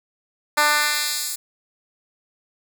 10% pulse tone with high-pass filter sweep, 297.4 Hz, D4, 22 cents sharp, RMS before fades -21 dBFS, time 0.57-1.36 s, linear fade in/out 10 ms, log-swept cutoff 820 to 7900 Hz, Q 0.84, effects none

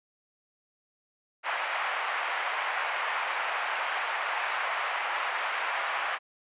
pink band-pass noise, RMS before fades -31 dBFS, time 1.43-6.19 s, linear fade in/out 50 ms, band 760 to 2600 Hz, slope 24 dB/octave, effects resampled to 8000 Hz

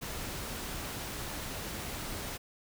pink noise, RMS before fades -39 dBFS, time 0.01-2.38 s, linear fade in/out 20 ms, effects none

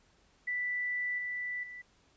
sine tone with level steps, 1975.5 Hz, B6, in tune, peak -31 / -34 / -43 dBFS, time 0.47-1.82 s, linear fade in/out 10 ms, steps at 1.18 / 1.63 s, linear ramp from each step 5 ms, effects pink hiss -67 dBFS RMS until 2.16 s + resampled to 16000 Hz

